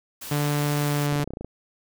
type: noise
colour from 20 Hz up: white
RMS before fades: -37 dBFS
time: 0.21-1.07 s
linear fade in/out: 10 ms
type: tone with pitch glide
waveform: sawtooth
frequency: 146.4 to 145.3 Hz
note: D3 to D3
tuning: -5 to -18 cents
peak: -18 dBFS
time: 0.31-1.24 s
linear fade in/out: 5 ms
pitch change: -13 cents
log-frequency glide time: 0.77-1.07 s
type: clicks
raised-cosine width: 2 ms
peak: -21 dBFS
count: 10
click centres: 1.126 / 1.158 / 1.199 / 1.242 / 1.276 / 1.306 / 1.336 / 1.371 / 1.41 / 1.446 s
effects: none